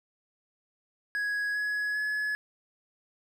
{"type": "tone with pitch steps", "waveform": "triangle", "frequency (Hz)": [1665, 1682.4, 1700], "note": ["G#6", "G#6", "G#6"], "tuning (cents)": [4, 22, 40], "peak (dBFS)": -26, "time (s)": [1.15, 2.35], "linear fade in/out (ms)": 0, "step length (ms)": 400, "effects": []}